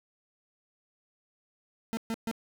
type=tone bursts; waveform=40% pulse; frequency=225.7 Hz; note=A3; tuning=44 cents sharp; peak=-29 dBFS; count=3; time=1.93-2.313 s; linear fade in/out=0 ms; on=41 ms; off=130 ms; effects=none